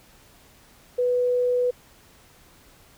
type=tone; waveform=sine; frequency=493.9 Hz; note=B4; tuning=in tune; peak=-19 dBFS; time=0.98-1.71 s; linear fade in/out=10 ms; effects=pink hiss -54 dBFS RMS until 2.97 s